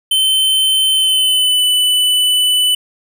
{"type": "tone with pitch glide", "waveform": "square", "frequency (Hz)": [3078, 2990], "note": ["G7", "F#7"], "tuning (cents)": [-32, 17], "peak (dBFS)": -11, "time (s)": [0.11, 2.75], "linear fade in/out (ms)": 5, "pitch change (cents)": -51, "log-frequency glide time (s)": [0.92, 1.64], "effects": []}